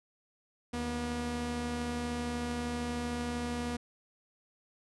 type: tone pair together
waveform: sawtooth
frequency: 76 / 240.9 Hz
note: D#2 / B3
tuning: -40 / -43 cents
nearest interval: octave + minor sixth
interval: 1997 cents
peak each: -36 / -30 dBFS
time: 0.73-3.77 s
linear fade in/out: 10 ms
effects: resampled to 24000 Hz